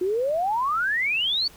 sine exponential sweep, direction up, 351.1 to 4600 Hz, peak -21 dBFS, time 0.01-1.48 s, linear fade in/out 5 ms, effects pink hiss -50 dBFS RMS until 1.56 s

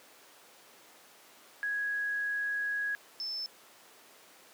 sine tone pair in turn, 1661.2 / 5274 Hz, G#6 / E8, 0 / 0 cents, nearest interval octave + minor sixth, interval 2000 cents, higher second, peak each -30 / -34 dBFS, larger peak first, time 1.63-2.95 / 3.2-3.46 s, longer first, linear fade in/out 0 ms, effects pink hiss -56 dBFS RMS until 4.53 s + high-pass 400 Hz 12 dB/octave

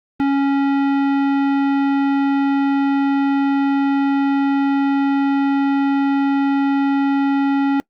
sine tone with tanh clipping, 277.2 Hz, C#4, in tune, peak -16 dBFS, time 0.2-7.8 s, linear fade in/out 0 ms, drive 16 dB, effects noise-tail reverb RT60 0.1 s tail -24 dB re dry + Opus 48 kbps

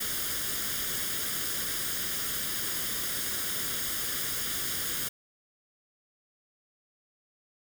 white noise with comb filter, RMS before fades -32 dBFS, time 0-5.09 s, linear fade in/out 10 ms, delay 0.59 ms, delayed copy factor +0.65, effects none

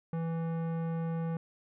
sine tone with tanh clipping, 164.9 Hz, E3, 1 cent sharp, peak -33 dBFS, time 0.13-1.37 s, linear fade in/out 2 ms, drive 16 dB, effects none

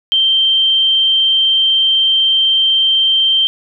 sine tone, 3138 Hz, G7, 1 cent sharp, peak -9 dBFS, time 0.12-3.47 s, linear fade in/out 0 ms, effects none

